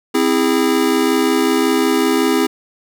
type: chord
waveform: square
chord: C augmented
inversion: none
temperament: just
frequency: 261.6 / 327 / 408.8 Hz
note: C4 / E4 / G#4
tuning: 0 / -14 / -27 cents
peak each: -18 dBFS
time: 0.14-2.47 s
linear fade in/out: 10 ms
effects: none